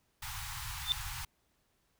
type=band-stop noise; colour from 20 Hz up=pink; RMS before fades=-41 dBFS; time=0.22-1.25 s; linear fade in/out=5 ms; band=140 to 790 Hz; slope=96 dB/octave
type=tone with exponential growth; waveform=sine; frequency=3558 Hz; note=A7; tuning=19 cents sharp; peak=-22 dBFS; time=0.81-0.92 s; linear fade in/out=0 ms; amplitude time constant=22 ms
effects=pink hiss -75 dBFS RMS until 1.99 s